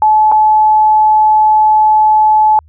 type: tone with dropouts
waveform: sine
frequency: 860 Hz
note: A5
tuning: 40 cents flat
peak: -5 dBFS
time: 0.02-2.59 s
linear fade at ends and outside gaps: 1 ms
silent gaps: 0.316-0.321 s
effects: added 77 Hz sine -40 dBFS peak until 2.68 s